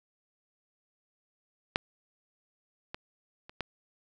clicks, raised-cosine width 0.3 ms, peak -9 / -21 / -30 / -17 dBFS, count 4, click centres 1.759 / 2.945 / 3.495 / 3.607 s, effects none

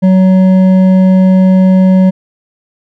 sine tone with hard clipping, 187.2 Hz, F#3, 20 cents sharp, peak -5 dBFS, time 0.02-2.11 s, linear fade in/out 20 ms, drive 7 dB, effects none

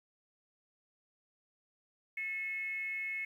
sine tone with frequency modulation, 2177 Hz, C#7, 32 cents flat, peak -35 dBFS, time 2.17-3.25 s, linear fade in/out 5 ms, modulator 406 Hz, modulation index 0.38, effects 11-bit

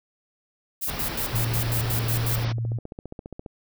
violet noise with tremolo, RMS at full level -28 dBFS, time 0.81-2.45 s, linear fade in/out 20 ms, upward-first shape square, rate 5.5 Hz, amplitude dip 80%
pink low-pass noise, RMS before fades -32 dBFS, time 0.87-2.53 s, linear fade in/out 20 ms, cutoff 5700 Hz, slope 96 dB/octave
sine tone, 115.4 Hz, A#2, 17 cents flat, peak -24 dBFS, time 1.32-2.79 s, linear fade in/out 20 ms
click train, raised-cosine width 2 ms, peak -23 dBFS, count 29, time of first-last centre 1.57-3.462 s, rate 14.8 Hz
effects none

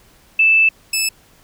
sine / 15% pulse tone pair in turn, 2637 / 2617 Hz, E7 / E7, 0 / -13 cents, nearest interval unison, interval 13 cents, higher first, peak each -9 dBFS, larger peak neither, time 0.39-0.69 / 0.93-1.09 s, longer first, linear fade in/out 5 ms, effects pink hiss -51 dBFS RMS until 1.43 s

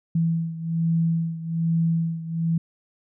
sine beating tone pair, 164.81 / 166.01 Hz, E3 / E3, 0 / +13 cents, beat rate 1.2 Hz, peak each -22 / -26 dBFS, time 0.15-2.58 s, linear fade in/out 5 ms, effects none

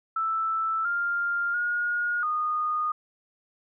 sine tone with pitch steps, 1321 / 1399 / 1435 / 1230 Hz, E6 / F6 / F6 / D#6, +3 / +3 / +47 / -20 cents, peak -24 dBFS, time 0.16-2.92 s, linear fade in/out 5 ms, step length 690 ms, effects none

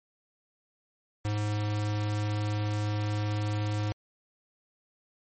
square tone, 104.9 Hz, G#2, 18 cents sharp, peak -28 dBFS, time 1.25-3.92 s, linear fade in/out 0 ms, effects MP3 32 kbps

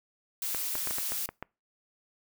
blue noise, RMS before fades -33 dBFS, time 0.42-1.26 s, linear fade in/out 2 ms
clicks, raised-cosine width 0.5 ms, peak -21 dBFS, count 8, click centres 0.547 / 0.754 / 0.873 / 0.909 / 0.984 / 1.121 / 1.29 / 1.426 s
effects noise-tail reverb RT60 0.3 s tail -26 dB re dry

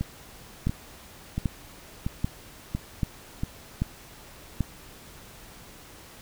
two click trains, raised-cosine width 5 ms, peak -12 / -15 dBFS, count 6 / 6, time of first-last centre 0.67-4.607 / 0.01-3.435 s, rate 1.27 / 1.46 Hz, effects pink hiss -48 dBFS RMS until 6.21 s

